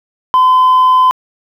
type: tone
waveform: sine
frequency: 1021 Hz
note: C6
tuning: 43 cents flat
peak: -3 dBFS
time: 0.34-1.11 s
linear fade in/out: 0 ms
effects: tanh soft clip ceiling -4 dBFS + 7-bit